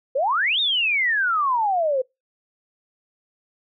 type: exponential two-way sweep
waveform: sine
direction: up then down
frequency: 500 to 3770 to 500 Hz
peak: -18 dBFS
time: 0.15-2.02 s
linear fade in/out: 10 ms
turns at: 0.6 s
effects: noise-tail reverb RT60 0.2 s tail -24 dB re dry